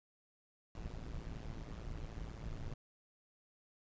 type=noise with amplitude modulation; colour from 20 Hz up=brown; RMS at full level=-41 dBFS; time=0.75-2.74 s; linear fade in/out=2 ms; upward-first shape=sine; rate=112 Hz; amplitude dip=85%; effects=resampled to 16000 Hz